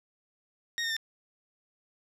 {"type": "tone with pitch steps", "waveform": "20% pulse", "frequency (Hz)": [1864.7, 1831.6, 1799.1], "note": ["A#6", "A#6", "A6"], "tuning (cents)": [0, -31, 38], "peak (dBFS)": -24, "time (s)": [0.78, 0.966], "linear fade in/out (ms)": 0, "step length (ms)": 62, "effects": ["low-pass 9000 Hz 12 dB/octave", "10-bit"]}